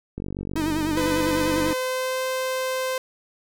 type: click train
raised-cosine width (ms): 3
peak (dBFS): -18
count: 74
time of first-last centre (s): 0.18-1.707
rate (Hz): 47.8
type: tone with vibrato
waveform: 45% pulse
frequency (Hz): 311.1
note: D#4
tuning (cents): 0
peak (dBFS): -23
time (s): 0.56-1.73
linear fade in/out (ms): 0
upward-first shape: sine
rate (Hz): 10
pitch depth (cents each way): 77
type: tone with pitch glide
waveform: sawtooth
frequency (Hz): 503 to 518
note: B4 to C5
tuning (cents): +32 to -17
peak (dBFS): -20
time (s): 0.97-2.98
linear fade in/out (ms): 2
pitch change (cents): +51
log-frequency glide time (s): 1.08-2.23
effects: none

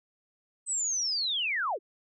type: linear sweep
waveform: sine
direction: down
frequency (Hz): 8200 to 311.1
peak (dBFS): -27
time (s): 0.66-1.79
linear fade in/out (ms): 50
effects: none

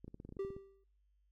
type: clicks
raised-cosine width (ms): 3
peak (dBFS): -36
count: 11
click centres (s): 0.045 / 0.08 / 0.144 / 0.201 / 0.25 / 0.291 / 0.324 / 0.368 / 0.449 / 0.504 / 0.565
type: tone with exponential decay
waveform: triangle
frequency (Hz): 391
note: G4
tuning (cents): -4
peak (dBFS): -32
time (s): 0.39-0.84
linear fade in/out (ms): 5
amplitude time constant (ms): 97
effects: noise-tail reverb RT60 0.5 s tail -26 dB re dry + added 50 Hz sine -70 dBFS peak until 1.31 s

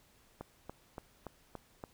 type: click train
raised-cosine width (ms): 1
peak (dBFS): -28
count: 6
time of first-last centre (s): 0.41-1.839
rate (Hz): 3.5
effects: pink hiss -66 dBFS RMS until 1.93 s

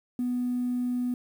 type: tone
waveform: triangle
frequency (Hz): 246.9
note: B3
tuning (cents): 0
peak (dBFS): -22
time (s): 0.19-1.14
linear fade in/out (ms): 2
effects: tanh soft clip ceiling -23 dBFS + 9-bit

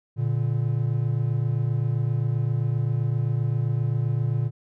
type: tone pair together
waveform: triangle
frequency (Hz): 116.54 / 144.17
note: A#2 / D3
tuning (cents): 0 / -32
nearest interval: major third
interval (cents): 368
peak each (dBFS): -21 / -24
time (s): 0.16-4.51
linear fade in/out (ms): 50
effects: none

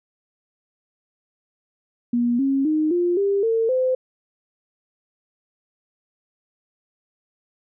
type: tone with pitch steps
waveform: sine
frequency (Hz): 239.7 / 272.2 / 309.1 / 350.9 / 398.5 / 452.5 / 513.8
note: A#3 / C#4 / D#4 / F4 / G4 / A4 / C5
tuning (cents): +48 / -31 / -11 / +8 / +28 / +48 / -32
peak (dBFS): -17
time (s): 2.13-3.95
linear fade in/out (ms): 5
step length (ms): 260
effects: none

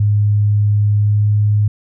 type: tone with pitch glide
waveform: sine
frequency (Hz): 103.83 to 104.55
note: G#2 to G#2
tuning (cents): 0 to +12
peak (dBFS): -10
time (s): 0-1.68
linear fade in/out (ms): 5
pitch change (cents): +12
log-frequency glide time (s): 0.95-1.26
effects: none

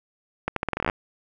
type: accelerating click train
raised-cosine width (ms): 0.5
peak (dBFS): -9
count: 13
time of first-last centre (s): 0.48-0.898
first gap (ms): 83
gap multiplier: 0.82
effects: none

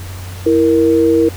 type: tone pair together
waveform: sine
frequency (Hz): 329.7 / 466.2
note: E4 / A#4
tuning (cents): 0 / 0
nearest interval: tritone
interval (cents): 600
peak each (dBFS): -11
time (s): 0.46-1.29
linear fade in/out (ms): 5
effects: added 92 Hz sine -26 dBFS peak until 1.36 s + pink hiss -34 dBFS RMS until 1.36 s

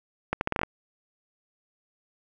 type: accelerating click train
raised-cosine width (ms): 0.5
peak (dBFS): -10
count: 8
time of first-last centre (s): 0.33-0.634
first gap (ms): 81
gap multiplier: 0.78
effects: none

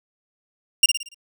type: tone with echo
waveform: 20% pulse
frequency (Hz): 2794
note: F7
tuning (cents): 0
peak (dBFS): -5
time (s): 0.83-0.86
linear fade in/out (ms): 5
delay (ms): 57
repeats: 5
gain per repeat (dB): -7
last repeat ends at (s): 1.145
effects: none

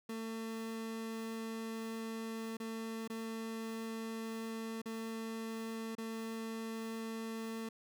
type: tone with dropouts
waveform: 30% pulse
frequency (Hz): 224.6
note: A3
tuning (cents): +36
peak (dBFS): -37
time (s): 0.09-7.69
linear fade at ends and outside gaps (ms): 5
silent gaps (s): 2.57-2.6 / 3.077-3.099 / 4.818-4.857 / 5.952-5.981
effects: none

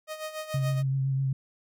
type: tone with tremolo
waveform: sawtooth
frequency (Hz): 622.3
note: D#5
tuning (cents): 0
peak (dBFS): -28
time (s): 0.07-0.83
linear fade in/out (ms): 50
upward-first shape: sine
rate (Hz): 7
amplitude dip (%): 70
type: tone with vibrato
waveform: sine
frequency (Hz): 134.7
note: C#3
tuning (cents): -49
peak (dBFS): -24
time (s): 0.54-1.33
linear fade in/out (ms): 5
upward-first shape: triangle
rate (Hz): 7.8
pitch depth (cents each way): 28
effects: none

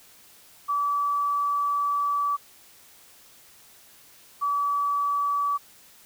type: tone pair in turn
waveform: sine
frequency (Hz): 1151 / 1146.8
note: D6 / D6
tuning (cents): -35 / -42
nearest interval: unison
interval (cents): 7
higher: first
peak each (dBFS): -22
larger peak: neither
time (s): 0.68-2.37 / 4.41-5.58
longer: first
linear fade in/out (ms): 20
effects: white hiss -53 dBFS RMS until 6.05 s

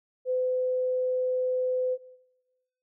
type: tone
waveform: sine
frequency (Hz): 508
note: B4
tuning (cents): +49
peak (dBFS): -24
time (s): 0.25-1.98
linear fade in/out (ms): 50
effects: noise-tail reverb RT60 1.0 s tail -18 dB re dry

